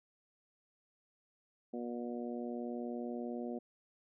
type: harmonic tone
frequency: 120.2 Hz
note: B2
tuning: 46 cents flat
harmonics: 2 / 3 / 4 / 5 / 6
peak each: -40 / -44 / -46 / -48 / -50 dBFS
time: 1.73-3.59 s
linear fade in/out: 10 ms
effects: none